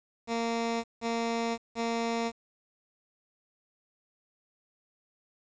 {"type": "tone bursts", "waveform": "15% pulse", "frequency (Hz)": 231, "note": "A#3", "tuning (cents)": -16, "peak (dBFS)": -22, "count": 3, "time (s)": [0.27, 2.32], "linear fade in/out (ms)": 50, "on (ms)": 570, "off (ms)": 170, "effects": ["resampled to 16000 Hz", "9-bit"]}